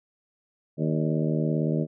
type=harmonic tone with a mistuned harmonic; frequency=77.78 Hz; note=D#2; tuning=in tune; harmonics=2 / 3 / 4 / 5 / 6 / 7 / 8; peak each=-25 / -29 / -31 / -33 / -35 / -36 / -37 dBFS; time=0.77-1.87 s; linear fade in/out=50 ms; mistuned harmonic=7; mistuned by=+66 cents; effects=none